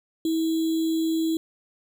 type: tone with sample-and-hold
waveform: sine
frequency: 323.6 Hz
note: E4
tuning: 32 cents flat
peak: -21 dBFS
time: 0.25-1.37 s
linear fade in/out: 2 ms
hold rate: 3675 Hz
effects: none